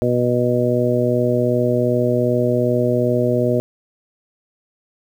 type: harmonic tone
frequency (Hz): 122.6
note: B2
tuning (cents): -12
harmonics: 1 / 2 / 3 / 4 / 5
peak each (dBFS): -21 / -21 / -21 / -21 / -21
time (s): 0.02-3.6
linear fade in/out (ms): 0
effects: 8-bit